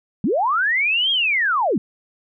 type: linear two-way sweep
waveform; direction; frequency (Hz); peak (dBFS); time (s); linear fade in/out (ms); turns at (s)
sine; up then down; 164.81 to 3287 to 164.81; -16; 0.24-1.78; 2; 1.11
effects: none